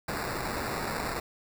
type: noise with sample-and-hold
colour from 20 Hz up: white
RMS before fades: -33 dBFS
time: 0.08-1.2 s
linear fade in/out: 5 ms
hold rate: 3150 Hz
effects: none